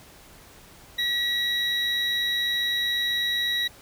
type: tone pair together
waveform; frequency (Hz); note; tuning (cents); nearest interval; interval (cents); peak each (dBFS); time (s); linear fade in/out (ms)
triangle; 1926 / 3852; B6 / B7; -44 / -44; octave; 1200; -26 / -23; 0.98-3.68; 10
effects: pink hiss -50 dBFS RMS until 3.81 s